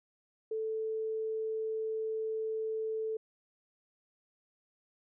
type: tone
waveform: sine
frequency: 440 Hz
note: A4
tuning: in tune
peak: -32 dBFS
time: 0.51-3.17 s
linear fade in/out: 5 ms
effects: none